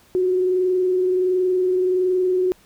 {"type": "tone with frequency modulation", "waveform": "sine", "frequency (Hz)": 367.6, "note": "F#4", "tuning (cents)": -11, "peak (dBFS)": -16, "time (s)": [0.15, 2.52], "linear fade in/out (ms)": 0, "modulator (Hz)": 21.4, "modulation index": 0.27, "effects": ["pink hiss -54 dBFS RMS until 2.65 s"]}